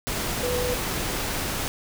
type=tone in noise; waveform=sine; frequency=493.9 Hz; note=B4; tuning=in tune; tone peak=-25 dBFS; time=0.43-0.74 s; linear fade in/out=0 ms; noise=pink; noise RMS=-28 dBFS; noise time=0.07-1.68 s; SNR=0 dB; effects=none